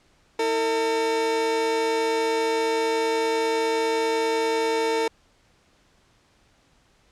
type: tone pair together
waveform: 30% pulse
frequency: 321.8 / 452.5 Hz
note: E4 / A4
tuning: -42 / +48 cents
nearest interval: tritone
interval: 590 cents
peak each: -28 / -19 dBFS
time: 0.39-5.08 s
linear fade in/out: 5 ms
effects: pink hiss -61 dBFS RMS until 7.11 s + low-pass 7000 Hz 12 dB/octave